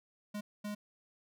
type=tone bursts at uneven times; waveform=square; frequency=207.7 Hz; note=G#3; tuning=in tune; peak=-38 dBFS; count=2; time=0.34-0.41 / 0.64-0.75 s; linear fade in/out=10 ms; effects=none